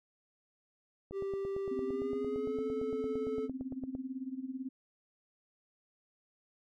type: click train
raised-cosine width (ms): 2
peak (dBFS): -31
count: 26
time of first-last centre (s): 1.11-3.951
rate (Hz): 8.8
type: tone with pitch glide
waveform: triangle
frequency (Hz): 391.9 to 434.8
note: G4 to A4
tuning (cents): 0 to -21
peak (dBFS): -32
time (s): 1.12-3.49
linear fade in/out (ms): 50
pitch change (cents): +179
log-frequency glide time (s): 1.84-2.61
type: tone with tremolo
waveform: sine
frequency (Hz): 261.6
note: C4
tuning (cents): 0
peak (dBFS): -34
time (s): 1.71-4.69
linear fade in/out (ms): 5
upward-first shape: sine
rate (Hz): 18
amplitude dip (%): 80
effects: none